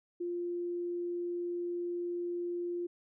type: tone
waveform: sine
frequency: 349.2 Hz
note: F4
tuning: in tune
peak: -33 dBFS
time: 0.2-2.87 s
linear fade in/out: 10 ms
effects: none